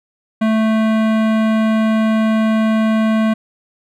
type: tone with hard clipping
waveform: sine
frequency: 220 Hz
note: A3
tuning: in tune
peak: -14 dBFS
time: 0.41-3.34 s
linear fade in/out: 10 ms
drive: 18 dB
effects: none